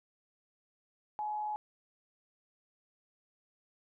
sine tone with amplitude modulation, 846 Hz, G#5, 32 cents sharp, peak -32 dBFS, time 1.19-1.56 s, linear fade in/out 0 ms, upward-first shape sine, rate 133 Hz, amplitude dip 30%, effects none

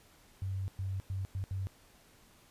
sine tone bursts at uneven times, 95.8 Hz, G2, 39 cents flat, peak -33 dBFS, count 5, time 0.42-0.68 / 0.79-1 / 1.1-1.25 / 1.35-1.44 / 1.51-1.67 s, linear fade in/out 0 ms, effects pink hiss -62 dBFS RMS until 2.5 s + resampled to 32000 Hz

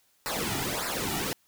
pink noise with flanger, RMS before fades -31 dBFS, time 0.26-1.33 s, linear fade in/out 0 ms, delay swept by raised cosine 0.31 to 1.91 ms, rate 1.7 Hz, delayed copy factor -0.85, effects white hiss -67 dBFS RMS until 1.47 s

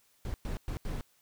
brown noise bursts at uneven times, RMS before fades -35 dBFS, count 4, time 0.25-0.34 / 0.45-0.57 / 0.68-0.77 / 0.85-1.01 s, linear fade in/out 0 ms, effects white hiss -68 dBFS RMS until 1.21 s

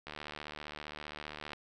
click train, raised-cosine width 0.3 ms, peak -26 dBFS, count 111, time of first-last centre 0.07-1.533 s, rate 75.2 Hz, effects none

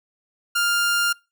sawtooth tone, 1400 Hz, F6, 4 cents sharp, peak -15 dBFS, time 0.55-1.13 s, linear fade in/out 10 ms, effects noise-tail reverb RT60 0.3 s tail -26 dB re dry

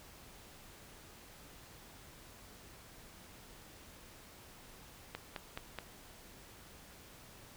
click train, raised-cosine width 0.3 ms, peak -24 dBFS, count 4, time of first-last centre 5.15-5.787 s, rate 4.71 Hz, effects pink hiss -56 dBFS RMS until 7.56 s

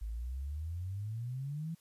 sine exponential sweep, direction up, 51.91 to 168.4 Hz, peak -36 dBFS, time 0.01-1.75 s, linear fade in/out 10 ms, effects white hiss -69 dBFS RMS until 1.8 s + resampled to 32000 Hz

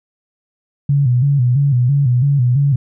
sine tone with vibrato, 132.1 Hz, C3, 17 cents sharp, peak -10 dBFS, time 0.89-2.76 s, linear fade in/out 5 ms, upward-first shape square, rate 3 Hz, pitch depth 120 cents each way, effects none

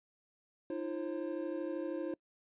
triangle tone cluster, 308.9 / 341.7 / 534 Hz, D#4 / F4 / C5, -12 / -38 / +35 cents, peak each -38 / -37 / -39 dBFS, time 0.7-2.14 s, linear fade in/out 2 ms, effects noise-tail reverb RT60 0.1 s tail -25 dB re dry + resampled to 8000 Hz

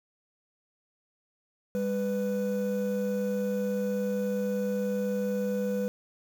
triangle tone pair together, 200 / 496.2 Hz, G3 / B4, +35 / +8 cents, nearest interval octave + major third, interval 1573 cents, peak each -27 dBFS, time 1.75-5.88 s, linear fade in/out 0 ms, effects tanh soft clip ceiling -18 dBFS + 8-bit

